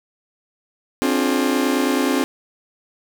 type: chord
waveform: 40% pulse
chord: D half-diminished seventh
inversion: third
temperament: just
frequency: 264.3 / 293.7 / 352.4 / 422.9 Hz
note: C4 / D4 / F4 / Ab4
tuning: +18 / 0 / +16 / +31 cents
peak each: -19 / -22 / -24 / -25 dBFS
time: 1.02-2.24 s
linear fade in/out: 0 ms
effects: none